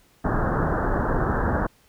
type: low-pass noise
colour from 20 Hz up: pink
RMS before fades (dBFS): -23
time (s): 0.24-1.67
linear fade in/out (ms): 10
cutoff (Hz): 1700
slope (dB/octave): 96
effects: pink hiss -59 dBFS RMS until 1.88 s